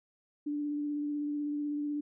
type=tone with vibrato; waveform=sine; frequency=293.4 Hz; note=D4; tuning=2 cents flat; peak=-31 dBFS; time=0.46-2.01 s; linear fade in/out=10 ms; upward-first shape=triangle; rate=16 Hz; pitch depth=18 cents each way; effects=none